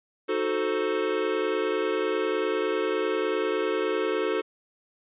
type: chord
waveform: square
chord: D# diminished seventh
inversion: none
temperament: equal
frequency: 311.1 / 370 / 440 / 523.3 Hz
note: D#4 / F#4 / A4 / C5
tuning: 0 / 0 / 0 / 0 cents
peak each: -34 / -30 / -28 / -33 dBFS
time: 0.28-4.42 s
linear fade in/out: 20 ms
effects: resampled to 8000 Hz